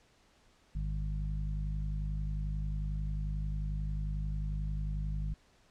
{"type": "harmonic tone", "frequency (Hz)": 51.2, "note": "G#1", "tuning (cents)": -24, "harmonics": [1, 2, 3, 4], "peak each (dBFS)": [-33, -44, -39, -51], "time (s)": [0.75, 5.34], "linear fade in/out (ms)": 5, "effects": ["pink hiss -66 dBFS RMS until 5.7 s", "low-pass 7000 Hz 12 dB/octave"]}